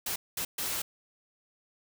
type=noise bursts at uneven times; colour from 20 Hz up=white; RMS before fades=-33 dBFS; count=3; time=0.06-0.16 / 0.37-0.45 / 0.58-0.82 s; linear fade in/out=5 ms; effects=none